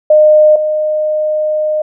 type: tone pair in turn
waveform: sine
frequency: 611 / 613.4 Hz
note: D#5 / D#5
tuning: -32 / -25 cents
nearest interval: unison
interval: 7 cents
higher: second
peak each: -3 / -11 dBFS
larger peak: first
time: 0.1-0.56 / 0.56-1.82 s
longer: second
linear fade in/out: 5 ms
effects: none